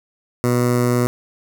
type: tone with notch filter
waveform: 15% pulse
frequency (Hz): 122.3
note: B2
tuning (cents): -16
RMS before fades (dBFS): -17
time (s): 0.44-1.07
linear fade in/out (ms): 0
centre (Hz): 3200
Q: 0.77
effects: none

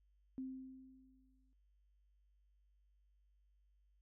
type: tone with exponential decay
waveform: sine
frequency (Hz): 261.6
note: C4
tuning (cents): 0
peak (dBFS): -40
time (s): 0.38-1.53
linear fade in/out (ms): 0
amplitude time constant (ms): 250
effects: added 50 Hz sine -70 dBFS peak until 4.01 s

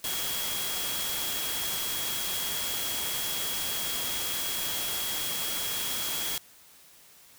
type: tone in noise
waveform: sine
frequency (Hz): 3300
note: G#7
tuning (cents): -12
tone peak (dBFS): -36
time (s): 0.04-6.38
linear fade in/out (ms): 2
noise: white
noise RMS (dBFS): -32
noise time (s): 0.04-6.38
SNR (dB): -7
effects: white hiss -55 dBFS RMS until 7.38 s

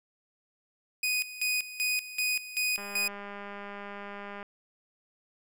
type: tone with tremolo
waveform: sawtooth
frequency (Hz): 2489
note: D#7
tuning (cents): 0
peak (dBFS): -23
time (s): 1.03-3.08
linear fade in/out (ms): 5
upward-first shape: square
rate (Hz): 2.6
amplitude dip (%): 80
type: click train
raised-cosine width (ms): 0.5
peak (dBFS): -27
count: 334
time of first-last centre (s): 2.78-4.429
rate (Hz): 202
effects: none

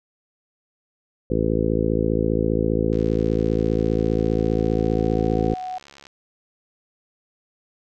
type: harmonic tone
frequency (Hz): 55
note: A1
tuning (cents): 0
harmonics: 1 / 2 / 3 / 4 / 5 / 6 / 7 / 8 / 9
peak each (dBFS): -27 / -27 / -27 / -27 / -27 / -27 / -27 / -27 / -27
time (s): 1.3-5.54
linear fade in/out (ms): 5
type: tone with exponential growth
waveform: sine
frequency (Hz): 740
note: F#5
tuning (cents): 0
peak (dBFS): -26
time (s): 1.96-5.78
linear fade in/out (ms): 2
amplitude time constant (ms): 830
type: click train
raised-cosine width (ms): 0.2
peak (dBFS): -27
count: 221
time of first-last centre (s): 2.93-6.068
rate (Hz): 70.1
effects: none

